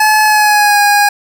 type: tone with pitch glide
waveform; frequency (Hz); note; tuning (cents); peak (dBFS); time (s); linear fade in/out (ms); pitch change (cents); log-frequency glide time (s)
25% pulse; 858 to 820.7; A5 to G#5; -44 to -21; -3; 0-1.09; 5; -77; 0.23-0.79
effects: 7-bit